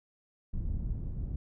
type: low-pass noise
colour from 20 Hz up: pink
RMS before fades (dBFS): -34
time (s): 0.53-1.36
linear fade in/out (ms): 5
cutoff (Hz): 120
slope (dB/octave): 12
effects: none